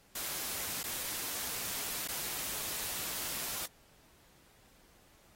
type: noise with dropouts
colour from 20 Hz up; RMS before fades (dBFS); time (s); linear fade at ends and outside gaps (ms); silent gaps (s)
white; -38; 0.15-3.66; 5; 0.832-0.839 / 2.077-2.085
effects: pink hiss -64 dBFS RMS until 5.35 s + AAC 48 kbps